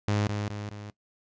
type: tone with echo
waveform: sawtooth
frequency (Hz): 103.83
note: G#2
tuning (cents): 0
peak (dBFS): -20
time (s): 0.08-0.27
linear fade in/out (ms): 0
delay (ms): 210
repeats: 3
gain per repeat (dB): -5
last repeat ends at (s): 0.9
effects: noise-tail reverb RT60 0.1 s tail -20 dB re dry + resampled to 16000 Hz